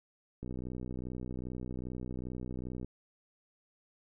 click train, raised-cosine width 3 ms, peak -28 dBFS, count 152, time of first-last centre 0.43-2.846 s, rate 62.5 Hz, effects none

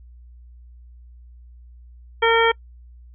harmonic tone, 457.5 Hz, A#4, 32 cents flat, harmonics 1 / 2 / 3 / 4 / 5 / 7, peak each -17 / -20 / -22 / -23 / -24 / -25 dBFS, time 2.22-2.52 s, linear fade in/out 10 ms, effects noise-tail reverb RT60 0.1 s tail -26 dB re dry + added 60 Hz sine -42 dBFS peak until 3.14 s

